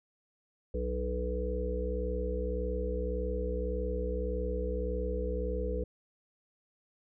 harmonic tone with a mistuned harmonic, 61.74 Hz, B1, in tune, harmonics 1 / 3 / 5 / 7 / 8, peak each -33 / -41 / -44 / -38 / -36 dBFS, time 0.74-5.84 s, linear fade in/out 5 ms, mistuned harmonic 3, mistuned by +20 cents, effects none

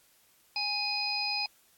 harmonic tone, 830.6 Hz, G#5, in tune, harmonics 1 / 3 / 5 / 6, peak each -37 / -34 / -37 / -32 dBFS, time 0.56-1.46 s, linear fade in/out 2 ms, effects white hiss -64 dBFS RMS until 1.77 s + AAC 64 kbps

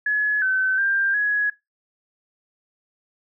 sine tone with pitch steps, 1697 / 1527 / 1589 / 1675 Hz, G#6 / G6 / G6 / G#6, +37 / -46 / +23 / +14 cents, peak -18 dBFS, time 0.06-1.5 s, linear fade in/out 5 ms, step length 360 ms, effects noise-tail reverb RT60 0.2 s tail -21 dB re dry

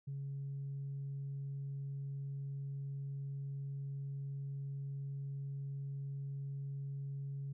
sine tone, 138.59 Hz, C#3, in tune, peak -38 dBFS, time 0.07-7.53 s, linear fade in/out 10 ms, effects tanh soft clip ceiling -36 dBFS

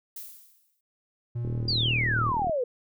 violet noise with exponential decay, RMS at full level -37 dBFS, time 0.16-0.81 s, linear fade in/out 5 ms, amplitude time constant 140 ms
triangle tone with vibrato, 116.54 Hz, A#2, in tune, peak -26 dBFS, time 1.35-2.31 s, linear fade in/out 10 ms, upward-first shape square, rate 2 Hz, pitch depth 35 cents each way
click train, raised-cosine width 3 ms, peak -22 dBFS, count 42, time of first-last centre 1.45-2.496 s, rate 39.2 Hz
sine exponential sweep, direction down, 4874 to 470.4 Hz, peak -24 dBFS, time 1.68-2.64 s, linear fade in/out 5 ms
effects none

